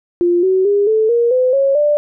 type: tone with pitch steps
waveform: sine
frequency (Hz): 349.2 / 376.4 / 405.8 / 437.4 / 471.5 / 508.3 / 548 / 590.7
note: F4 / F#4 / G#4 / A4 / A#4 / B4 / C#5 / D5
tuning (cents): 0 / +30 / -40 / -10 / +20 / +50 / -20 / +10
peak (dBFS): -10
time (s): 0.21-1.97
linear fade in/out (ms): 0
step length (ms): 220
effects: none